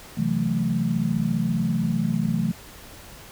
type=chord; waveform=sine; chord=F# half-diminished seventh; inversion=second; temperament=equal; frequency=130.81 / 164.81 / 185 / 220 Hz; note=C3 / E3 / F#3 / A3; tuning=0 / 0 / 0 / 0 cents; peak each=-29 / -25 / -27 / -25 dBFS; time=0.17-2.52 s; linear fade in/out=10 ms; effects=pink hiss -44 dBFS RMS until 3.31 s

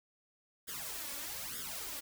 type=noise with flanger; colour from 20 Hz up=white; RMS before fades=-42 dBFS; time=0.67-2.01 s; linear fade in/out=20 ms; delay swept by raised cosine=0.58 to 3.58 ms; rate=1.1 Hz; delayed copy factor=+0.85; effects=none

